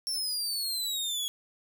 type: exponential sweep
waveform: sawtooth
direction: down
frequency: 5460 to 3322 Hz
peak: -27 dBFS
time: 0.07-1.28 s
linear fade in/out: 0 ms
effects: none